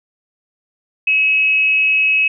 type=tone with frequency modulation; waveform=sine; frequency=2570 Hz; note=E7; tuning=45 cents flat; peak=-11 dBFS; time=1.07-2.28 s; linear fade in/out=5 ms; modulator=298 Hz; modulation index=0.23; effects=none